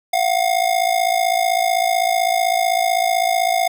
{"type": "ring-modulated tone", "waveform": "square", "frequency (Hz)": 714, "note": "F5", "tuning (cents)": 38, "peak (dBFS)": -13, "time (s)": [0.13, 3.68], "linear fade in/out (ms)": 5, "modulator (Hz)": 27.9, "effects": []}